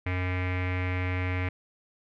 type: tone with low-pass filter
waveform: square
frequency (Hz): 91.2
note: F#2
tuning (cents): -24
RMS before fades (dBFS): -29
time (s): 0.06-1.49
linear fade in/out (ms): 5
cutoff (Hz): 2200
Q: 5.9
effects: none